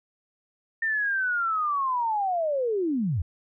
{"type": "linear sweep", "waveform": "sine", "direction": "down", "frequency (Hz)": [1820, 71.3], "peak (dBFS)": -23, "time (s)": [0.82, 3.22], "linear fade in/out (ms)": 5, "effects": []}